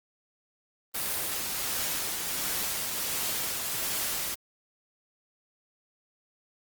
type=noise with tremolo; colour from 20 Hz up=white; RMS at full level=-30 dBFS; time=0.94-4.35 s; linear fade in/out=10 ms; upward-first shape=triangle; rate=1.4 Hz; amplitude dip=30%; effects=Opus 32 kbps